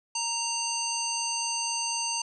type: harmonic tone with a mistuned harmonic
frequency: 926 Hz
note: A#5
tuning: 12 cents flat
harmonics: 1 / 3 / 5 / 7 / 9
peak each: -34 / -35 / -34 / -32 / -36 dBFS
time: 0.15-2.22 s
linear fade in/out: 5 ms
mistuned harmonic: 7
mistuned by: -72 cents
effects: none